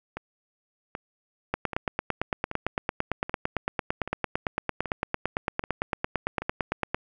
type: two click trains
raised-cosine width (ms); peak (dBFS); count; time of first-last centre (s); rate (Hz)
0.5; -18 / -10; 9 / 49; 0.17-6.42 / 1.54-6.945; 1.28 / 8.88
effects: none